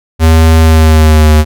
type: tone with pitch glide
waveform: square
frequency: 80.5 to 76.64 Hz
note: E2 to D#2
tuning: -41 to -26 cents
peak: -3 dBFS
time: 0.19-1.45 s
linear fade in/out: 50 ms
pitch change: -85 cents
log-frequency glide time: 0.59-1.33 s
effects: none